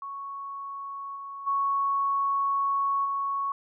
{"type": "tone with level steps", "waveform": "sine", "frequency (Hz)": 1108.7, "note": "C#6", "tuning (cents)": 0, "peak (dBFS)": [-34, -36, -23, -26], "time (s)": [0.02, 3.52], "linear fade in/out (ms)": 2, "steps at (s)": [1.15, 1.46, 3.04], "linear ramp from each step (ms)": 20, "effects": []}